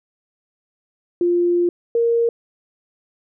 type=tone pair in turn; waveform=sine; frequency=349.2 / 466.1 Hz; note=F4 / A#4; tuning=0 / 0 cents; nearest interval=perfect fourth; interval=500 cents; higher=second; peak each=-14 dBFS; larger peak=neither; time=1.21-1.69 / 1.95-2.29 s; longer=first; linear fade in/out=2 ms; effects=none